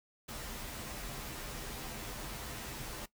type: noise with comb filter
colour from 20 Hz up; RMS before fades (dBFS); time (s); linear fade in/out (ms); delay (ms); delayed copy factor
pink; -43; 0.28-3.06; 10; 11; -0.6
effects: noise-tail reverb RT60 0.1 s tail -17 dB re dry